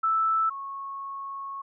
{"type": "tone pair in turn", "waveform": "sine", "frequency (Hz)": [1318, 1099.1], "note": ["E6", "C#6"], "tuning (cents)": [-1, -15], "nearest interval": "minor third", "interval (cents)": 314, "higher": "first", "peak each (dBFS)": [-21, -33], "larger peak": "first", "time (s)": [[0.03, 0.5], [0.5, 1.62]], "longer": "second", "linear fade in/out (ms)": 10, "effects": []}